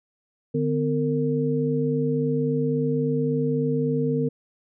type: tone cluster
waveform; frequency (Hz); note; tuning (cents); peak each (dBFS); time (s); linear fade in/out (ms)
sine; 149.1 / 252.7 / 457.2; D3 / B3 / A#4; +27 / +40 / -34; -25; 0.54-4.29; 10
effects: none